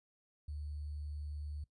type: tone with sample-and-hold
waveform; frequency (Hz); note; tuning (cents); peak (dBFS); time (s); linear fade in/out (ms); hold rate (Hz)
sine; 74.1; D2; +16; -40; 0.48-1.64; 5; 4410
effects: noise-tail reverb RT60 0.1 s tail -19 dB re dry + resampled to 24000 Hz